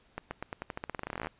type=accelerating click train; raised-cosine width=0.5 ms; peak=-20 dBFS; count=23; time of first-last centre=0.18-1.271 s; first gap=130 ms; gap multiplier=0.89; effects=pink hiss -65 dBFS RMS until 1.39 s + resampled to 8000 Hz